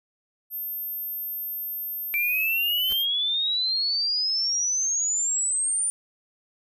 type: tone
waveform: sine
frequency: 13290 Hz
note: G#9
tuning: in tune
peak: -29 dBFS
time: 0.5-3.06 s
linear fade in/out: 50 ms
type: exponential sweep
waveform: sine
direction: up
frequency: 2330 to 9300 Hz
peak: -22 dBFS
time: 2.14-5.9 s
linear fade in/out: 0 ms
type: noise with exponential growth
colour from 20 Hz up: pink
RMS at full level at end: -36 dBFS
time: 2.82-2.93 s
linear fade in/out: 5 ms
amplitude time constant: 23 ms
effects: none